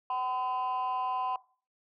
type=tone pair together; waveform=sine; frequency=760 / 1015.5 Hz; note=F#5 / B5; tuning=+46 / +48 cents; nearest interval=perfect fourth; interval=502 cents; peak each=-31 / -29 dBFS; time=0.1-1.36 s; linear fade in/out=2 ms; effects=noise-tail reverb RT60 0.4 s tail -20 dB re dry + tanh soft clip ceiling -26 dBFS